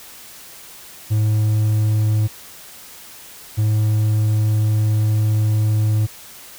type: tone pair in turn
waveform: triangle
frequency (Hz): 107.5 / 107.5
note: A2 / A2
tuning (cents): -40 / -40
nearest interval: unison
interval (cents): 0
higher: neither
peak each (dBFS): -12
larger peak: neither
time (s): 1.1-2.28 / 3.57-6.07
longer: second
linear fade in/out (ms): 20
effects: white hiss -40 dBFS RMS until 6.58 s